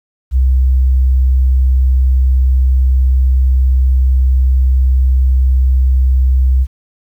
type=tone; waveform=sine; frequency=64.6 Hz; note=C2; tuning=21 cents flat; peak=-7 dBFS; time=0.31-6.67 s; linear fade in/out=50 ms; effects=8-bit